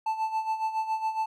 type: tone with tremolo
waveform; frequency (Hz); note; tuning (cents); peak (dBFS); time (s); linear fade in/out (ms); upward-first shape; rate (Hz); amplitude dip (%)
triangle; 880; A5; 0; -22; 0.06-1.26; 5; sine; 7.2; 70
effects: none